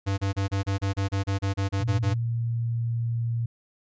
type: tone bursts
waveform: square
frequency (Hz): 98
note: G2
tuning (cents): 0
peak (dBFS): -24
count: 14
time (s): 0.06-2.143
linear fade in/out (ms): 20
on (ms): 120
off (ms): 31
type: tone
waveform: sine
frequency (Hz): 116.54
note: A#2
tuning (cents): 0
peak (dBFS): -24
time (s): 1.8-3.46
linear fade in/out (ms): 5
effects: resampled to 16000 Hz